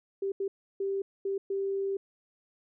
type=tone bursts at uneven times; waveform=sine; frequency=392 Hz; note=G4; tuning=in tune; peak=-28 dBFS; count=5; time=0.22-0.32 / 0.4-0.48 / 0.8-1.02 / 1.25-1.38 / 1.5-1.97 s; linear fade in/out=5 ms; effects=none